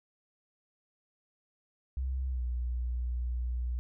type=tone with pitch glide; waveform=sine; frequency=65.2 to 60.83 Hz; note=C2 to B1; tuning=-5 to -26 cents; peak=-30 dBFS; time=1.97-3.79 s; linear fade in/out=0 ms; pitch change=-121 cents; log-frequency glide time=2.29-2.42 s; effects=none